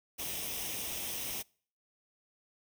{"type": "noise with comb filter", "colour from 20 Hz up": "white", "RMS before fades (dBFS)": -38, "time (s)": [0.18, 1.43], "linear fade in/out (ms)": 20, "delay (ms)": 0.34, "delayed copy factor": 0.6, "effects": ["noise-tail reverb RT60 0.5 s tail -26 dB re dry"]}